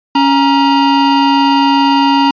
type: tone pair together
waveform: square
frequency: 277.5 / 940 Hz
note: C#4 / A#5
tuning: +2 / +14 cents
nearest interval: octave + major sixth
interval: 2112 cents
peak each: -11 dBFS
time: 0.15-2.31 s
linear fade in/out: 5 ms
effects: resampled to 11025 Hz